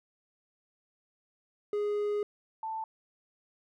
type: tone pair in turn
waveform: triangle / sine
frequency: 414.5 / 884.7 Hz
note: G#4 / A5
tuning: -3 / +9 cents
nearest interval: octave + minor second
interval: 1312 cents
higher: second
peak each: -26 / -33 dBFS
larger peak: first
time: 1.73-2.23 / 2.63-2.84 s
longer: first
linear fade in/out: 2 ms
effects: none